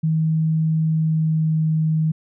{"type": "tone with pitch glide", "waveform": "sine", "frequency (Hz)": [159, 157.72], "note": ["D#3", "D#3"], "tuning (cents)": [38, 24], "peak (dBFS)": -16, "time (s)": [0.03, 2.12], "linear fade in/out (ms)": 10, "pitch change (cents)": -14, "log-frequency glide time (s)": [0.83, 1.66], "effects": []}